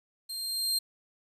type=tone with level ramp; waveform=sawtooth; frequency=4186 Hz; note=C8; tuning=in tune; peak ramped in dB=-33 to -22 dBFS; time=0.29-0.79 s; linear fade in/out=10 ms; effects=resampled to 32000 Hz + 10-bit